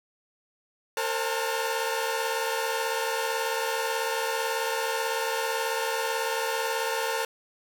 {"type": "tone cluster", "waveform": "sawtooth", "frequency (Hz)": [456.6, 532, 835, 895, 1437], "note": ["A#4", "C5", "G#5", "A5", "F6"], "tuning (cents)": [-36, 29, 9, 29, 49], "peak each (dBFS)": [-27, -29, -35, -28, -32], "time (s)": [0.97, 7.25], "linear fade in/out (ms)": 2, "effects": ["9-bit"]}